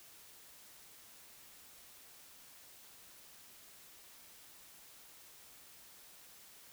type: silence
effects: white hiss -58 dBFS RMS until 6.72 s